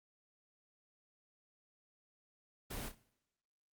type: noise with echo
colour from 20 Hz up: pink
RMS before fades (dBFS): -43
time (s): 2.7-2.89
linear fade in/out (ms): 10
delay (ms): 31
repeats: 2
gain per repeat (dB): -9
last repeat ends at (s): 2.952
effects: noise-tail reverb RT60 0.8 s tail -20 dB re dry + Opus 24 kbps